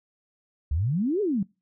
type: exponential two-way sweep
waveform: sine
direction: up then down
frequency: 66.6 to 440 to 179.3 Hz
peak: -22 dBFS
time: 0.71-1.43 s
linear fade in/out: 5 ms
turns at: 1.21 s
effects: noise-tail reverb RT60 0.3 s tail -26 dB re dry